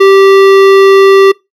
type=tone with hard clipping; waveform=sine; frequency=390.1 Hz; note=G4; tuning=8 cents flat; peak=-3 dBFS; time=0-1.32 s; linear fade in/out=10 ms; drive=16 dB; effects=noise-tail reverb RT60 0.2 s tail -23 dB re dry